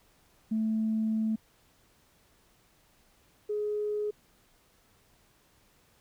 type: tone pair in turn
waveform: sine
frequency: 219.7 / 419.1 Hz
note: A3 / G#4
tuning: -2 / +16 cents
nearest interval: major seventh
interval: 1118 cents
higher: second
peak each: -25 / -28 dBFS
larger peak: first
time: 0.51-1.36 / 3.49-4.11 s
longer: first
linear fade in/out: 10 ms
effects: tanh soft clip ceiling -21 dBFS + pink hiss -65 dBFS RMS until 6 s